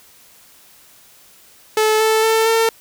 sawtooth tone with pitch steps, 433.5 / 439.6 / 445.7 / 451.9 Hz, A4 / A4 / A4 / A4, -26 / -2 / +22 / +46 cents, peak -9 dBFS, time 1.77-2.69 s, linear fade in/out 2 ms, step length 230 ms, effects white hiss -48 dBFS RMS until 2.8 s

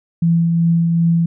sine tone with tremolo, 167.7 Hz, E3, 30 cents sharp, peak -10 dBFS, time 0.22-1.26 s, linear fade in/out 5 ms, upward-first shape triangle, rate 2.6 Hz, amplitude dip 30%, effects none

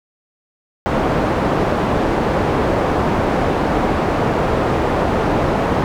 white low-pass noise, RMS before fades -17 dBFS, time 0.86-5.84 s, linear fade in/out 0 ms, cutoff 720 Hz, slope 12 dB/octave, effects none

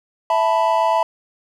triangle chord, E suspended fourth, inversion none, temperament equal, 659.3 / 880 / 987.8 Hz, E5 / A5 / B5, 0 / 0 / 0 cents, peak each -17 dBFS, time 0.3-1.03 s, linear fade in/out 2 ms, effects none

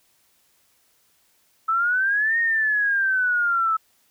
sine exponential two-way sweep, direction up then down, 1300 to 1864.7 to 1300 Hz, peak -18 dBFS, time 1.68-3.77 s, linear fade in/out 10 ms, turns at 2.39 s, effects white hiss -63 dBFS RMS until 4.1 s

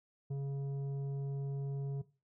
triangle tone with tanh clipping, 138.8 Hz, C#3, 3 cents sharp, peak -36 dBFS, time 0.3-2.02 s, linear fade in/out 10 ms, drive 12 dB, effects noise-tail reverb RT60 0.3 s tail -17 dB re dry

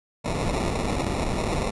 pink noise with sample-and-hold, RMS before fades -26 dBFS, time 0.24-1.71 s, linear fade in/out 20 ms, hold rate 1575 Hz, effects resampled to 24000 Hz

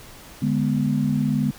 sine chord, G# diminished, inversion second, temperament equal, 146.83 / 207.7 / 246.9 Hz, D3 / G#3 / B3, 0 / 0 / 0 cents, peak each -23 / -23 / -23 dBFS, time 0.42-1.51 s, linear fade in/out 5 ms, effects pink hiss -44 dBFS RMS until 1.58 s

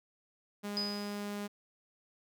sawtooth tone, 204.8 Hz, G#3, 24 cents flat, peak -33 dBFS, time 0.63-1.48 s, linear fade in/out 20 ms
sine tone with exponential decay, 4978 Hz, D#8, in tune, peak -30 dBFS, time 0.77-1.37 s, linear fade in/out 0 ms, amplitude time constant 130 ms
effects none

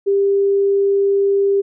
sine tone, 397.1 Hz, G4, 22 cents sharp, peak -12 dBFS, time 0.06-1.62 s, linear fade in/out 20 ms, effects none

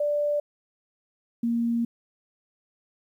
sine tone pair in turn, 587.3 / 233.7 Hz, D5 / A#3, 0 / +5 cents, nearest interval octave + major third, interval 1595 cents, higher first, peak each -22 dBFS, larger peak neither, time 0-0.4 / 1.43-1.85 s, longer second, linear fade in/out 5 ms, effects 10-bit

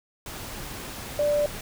sine tone in noise, 587.3 Hz, D5, in tune, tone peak -20 dBFS, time 1.19-1.46 s, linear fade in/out 2 ms, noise pink, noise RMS -37 dBFS, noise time 0.26-1.61 s, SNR +14 dB, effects none

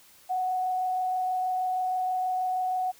sine tone with frequency modulation, 740 Hz, F#5, in tune, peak -25 dBFS, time 0.29-2.92 s, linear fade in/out 20 ms, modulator 26.3 Hz, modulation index 0.31, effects white hiss -56 dBFS RMS until 2.99 s

